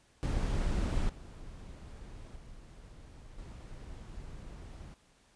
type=noise with level steps; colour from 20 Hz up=brown; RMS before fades=-31 / -47 / -51 / -46 dBFS; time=0.23-4.94 s; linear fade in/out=0 ms; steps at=1.09 / 2.36 / 3.38 s; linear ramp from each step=5 ms; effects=pink hiss -66 dBFS RMS until 5.35 s + resampled to 22050 Hz